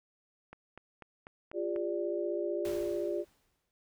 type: click train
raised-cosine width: 0.5 ms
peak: -32 dBFS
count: 6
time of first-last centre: 0.53-1.762 s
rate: 4.06 Hz
type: chord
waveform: sine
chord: D diminished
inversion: first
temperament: equal with one note detuned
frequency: 349.2 / 404.9 / 587.3 Hz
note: F4 / Ab4 / D5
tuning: 0 / -44 / 0 cents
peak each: -34 / -36 / -36 dBFS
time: 1.53-3.25 s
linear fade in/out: 50 ms
type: noise with exponential decay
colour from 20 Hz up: pink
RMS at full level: -44 dBFS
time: 2.65-3.71 s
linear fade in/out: 0 ms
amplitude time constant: 230 ms
effects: none